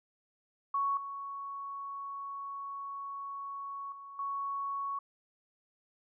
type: tone with level steps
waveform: sine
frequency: 1112 Hz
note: C#6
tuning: 5 cents sharp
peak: -28 / -38 / -45 / -33 dBFS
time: 0.74-4.99 s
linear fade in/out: 5 ms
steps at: 0.97 / 3.92 / 4.19 s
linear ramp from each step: 2 ms
effects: none